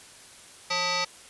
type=tone with frequency modulation; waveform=sine; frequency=1600 Hz; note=G6; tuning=35 cents sharp; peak=-24 dBFS; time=0.7-1.05 s; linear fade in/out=10 ms; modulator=714 Hz; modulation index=5.4; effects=white hiss -49 dBFS RMS until 1.29 s + resampled to 24000 Hz